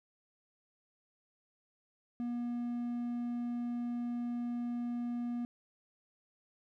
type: tone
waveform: triangle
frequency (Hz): 240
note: B3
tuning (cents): -49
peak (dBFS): -32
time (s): 2.2-5.45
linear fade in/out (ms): 0
effects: none